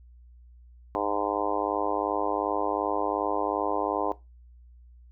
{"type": "harmonic tone", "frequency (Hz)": 102.7, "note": "G#2", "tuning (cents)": -19, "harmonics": [3, 4, 5, 6, 7, 8, 9, 10], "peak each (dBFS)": [-34, -34, -34, -34, -34, -34, -34, -34], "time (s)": [0.95, 4.12], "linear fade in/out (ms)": 0, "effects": ["noise-tail reverb RT60 0.2 s tail -17 dB re dry", "added 60 Hz sine -49 dBFS peak until 5.11 s"]}